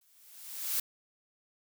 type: noise with exponential growth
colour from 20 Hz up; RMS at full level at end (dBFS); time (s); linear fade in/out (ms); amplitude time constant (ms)
blue; -29; 0.01-0.8; 5; 170
effects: none